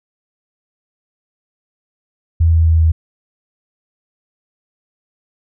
sine tone with pitch steps, 82.41 / 81.79 / 81.18 / 80.57 Hz, E2 / E2 / E2 / E2, 0 / -13 / -26 / -39 cents, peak -8 dBFS, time 2.4-2.92 s, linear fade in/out 10 ms, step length 130 ms, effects none

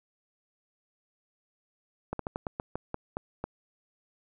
slowing click train, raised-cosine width 1 ms, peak -18 dBFS, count 10, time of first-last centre 2.13-3.44 s, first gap 63 ms, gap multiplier 1.2, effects none

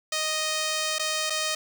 5% pulse tone with dropouts, 622.3 Hz, D#5, in tune, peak -14 dBFS, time 0.12-1.55 s, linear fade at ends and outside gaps 5 ms, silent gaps 0.985-0.994 / 1.299-1.303 s, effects none

